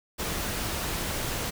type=noise; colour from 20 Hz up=pink; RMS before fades=-31 dBFS; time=0.18-1.51 s; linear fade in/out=20 ms; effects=none